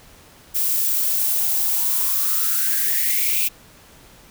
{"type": "noise with high-pass filter sweep", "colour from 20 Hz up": "violet", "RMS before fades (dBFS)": -20, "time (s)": [0.54, 3.49], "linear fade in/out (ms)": 20, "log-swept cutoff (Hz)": [390, 2600], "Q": 8.8, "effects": ["pink hiss -48 dBFS RMS until 4.3 s"]}